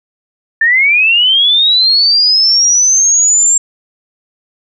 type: linear sweep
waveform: sine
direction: up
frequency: 1760 to 7459 Hz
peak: -6 dBFS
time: 0.61-3.58 s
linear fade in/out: 5 ms
effects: none